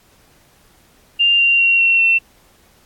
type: tone with pitch steps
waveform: sine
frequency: 2794 / 2770 / 2746 / 2722 / 2699 Hz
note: F7 / F7 / F7 / F7 / E7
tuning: 0 / -15 / -30 / -45 / +40 cents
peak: -10 dBFS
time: 1.19-2.19 s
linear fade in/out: 20 ms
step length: 200 ms
effects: pink hiss -53 dBFS RMS until 2.85 s + AAC 64 kbps